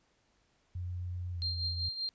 sine tone with pitch glide, 89.2 to 85.86 Hz, F2 to F2, +37 to -29 cents, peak -35 dBFS, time 0.75-1.89 s, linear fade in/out 5 ms, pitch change -66 cents, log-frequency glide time 1.32-1.4 s
sine tone with tremolo, 4186 Hz, C8, in tune, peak -31 dBFS, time 1.42-2.09 s, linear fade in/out 0 ms, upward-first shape triangle, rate 5.2 Hz, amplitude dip 70%
effects pink hiss -72 dBFS RMS until 2.14 s + resampled to 16000 Hz

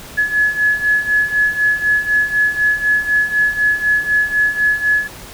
sine beating tone pair, 1698 / 1702 Hz, G#6 / G#6, +38 / +42 cents, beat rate 4 Hz, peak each -18 / -14 dBFS, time 0.17-5.08 s, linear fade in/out 20 ms, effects pink hiss -35 dBFS RMS until 5.33 s

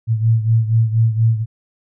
sine beating tone pair, 112 / 116.2 Hz, A2 / A#2, +31 / -5 cents, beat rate 4.2 Hz, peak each -13 / -18 dBFS, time 0.07-1.46 s, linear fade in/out 50 ms, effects none

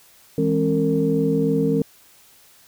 sine tone cluster, 162.6 / 205.8 / 269.9 / 456.3 Hz, E3 / G#3 / C#4 / A#4, -23 / -16 / -46 / -37 cents, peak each -22 / -25 / -21 / -21 dBFS, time 0.38-1.82 s, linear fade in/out 2 ms, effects tanh soft clip ceiling -6 dBFS + white hiss -52 dBFS RMS until 2.67 s

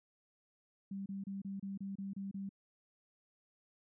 sine tone bursts, 196.1 Hz, G3, 1 cent sharp, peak -39 dBFS, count 9, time 0.91-2.492 s, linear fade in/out 5 ms, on 150 ms, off 29 ms, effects none

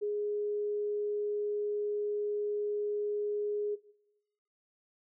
sine tone, 415.3 Hz, G#4, in tune, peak -30 dBFS, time 0.01-3.76 s, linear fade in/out 20 ms, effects noise-tail reverb RT60 0.9 s tail -19 dB re dry

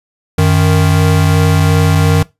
square tone pair together, 92.5 / 155.12 Hz, F#2 / D#3, 0 / -5 cents, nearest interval major sixth, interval 895 cents, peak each -11 dBFS, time 0.38-2.23 s, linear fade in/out 5 ms, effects noise-tail reverb RT60 0.2 s tail -20 dB re dry + resampled to 32000 Hz

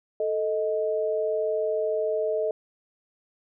sine tone pair together, 439.6 / 626 Hz, A4 / D#5, -2 / +10 cents, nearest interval tritone, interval 612 cents, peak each -26 dBFS, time 0.2-2.51 s, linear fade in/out 2 ms, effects none

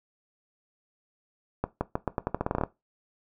accelerating click train, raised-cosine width 1 ms, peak -12 dBFS, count 14, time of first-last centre 1.64-2.636 s, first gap 170 ms, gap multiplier 0.85, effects noise-tail reverb RT60 0.2 s tail -17 dB re dry

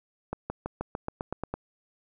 accelerating click train, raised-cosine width 1 ms, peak -17 dBFS, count 10, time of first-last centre 0.33-1.54 s, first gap 170 ms, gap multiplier 0.94, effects none

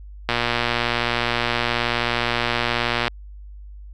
click train, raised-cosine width 0.3 ms, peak -4 dBFS, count 333, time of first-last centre 0.29-3.08 s, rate 119 Hz, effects added 50 Hz sine -36 dBFS peak until 3.93 s

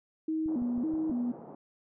sine tone with vibrato, 277.2 Hz, C#4, in tune, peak -28 dBFS, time 0.28-1.32 s, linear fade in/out 5 ms, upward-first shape square, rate 1.8 Hz, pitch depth 230 cents each way
click train, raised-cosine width 5 ms, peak -35 dBFS, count 5, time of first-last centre 0.46-1.098 s, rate 6.27 Hz
pink band-pass noise, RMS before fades -47 dBFS, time 0.48-1.55 s, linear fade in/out 2 ms, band 170 to 840 Hz, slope 24 dB/octave
effects none

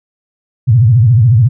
sine tone with vibrato, 116.54 Hz, A#2, in tune, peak -4 dBFS, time 0.67-1.49 s, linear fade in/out 20 ms, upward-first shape sine, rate 14 Hz, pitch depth 220 cents each way, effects none

